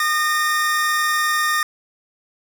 45% pulse tone pair together, 1218 / 1837.1 Hz, D#6 / A#6, -37 / -26 cents, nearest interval perfect fifth, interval 711 cents, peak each -20 dBFS, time 0-1.63 s, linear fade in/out 2 ms, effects none

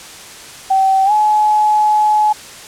sine tone with pitch glide, 770 to 849.4 Hz, G5 to G#5, -31 to +39 cents, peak -9 dBFS, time 0.7-2.33 s, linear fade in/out 10 ms, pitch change +170 cents, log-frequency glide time 1.05-1.12 s, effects white hiss -34 dBFS RMS until 2.67 s + low-pass 9000 Hz 12 dB/octave

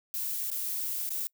violet noise with dropouts, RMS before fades -33 dBFS, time 0.14-1.27 s, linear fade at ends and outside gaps 0 ms, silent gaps 0.502-0.515 / 1.091-1.105 s, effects noise-tail reverb RT60 0.1 s tail -25 dB re dry

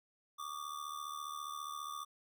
square ring-modulated tone, 1174.7 Hz, D6, in tune, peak -39 dBFS, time 0.38-2.05 s, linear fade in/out 20 ms, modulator 37.4 Hz, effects none

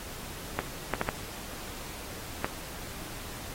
clicks, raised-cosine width 0.5 ms, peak -12 dBFS, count 5, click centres 0.59 / 0.937 / 1.014 / 1.089 / 2.445 s, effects pink hiss -42 dBFS RMS until 3.54 s + AAC 48 kbps

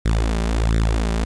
sawtooth tone with flanger, 55.4 Hz, A1, 13 cents sharp, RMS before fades -19 dBFS, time 0.05-1.25 s, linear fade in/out 10 ms, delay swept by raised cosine 0.52 to 5.12 ms, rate 1.4 Hz, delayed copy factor +0.85, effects resampled to 22050 Hz + 8-bit

